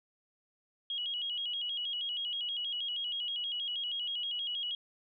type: tone with vibrato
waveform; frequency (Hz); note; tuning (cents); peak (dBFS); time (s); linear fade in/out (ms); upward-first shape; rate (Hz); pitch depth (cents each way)
sine; 3095; G7; -23; -33; 0.9-4.75; 2; square; 6.3; 96
effects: none